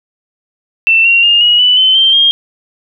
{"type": "tone with pitch steps", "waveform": "sine", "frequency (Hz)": [2678, 2750, 2824, 2900, 2978, 3058, 3141, 3225], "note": ["E7", "F7", "F7", "F#7", "F#7", "G7", "G7", "G7"], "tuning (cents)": [27, -27, 19, -35, 11, -44, 3, 48], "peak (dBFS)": -5, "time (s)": [0.87, 2.31], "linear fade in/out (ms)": 0, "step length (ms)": 180, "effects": []}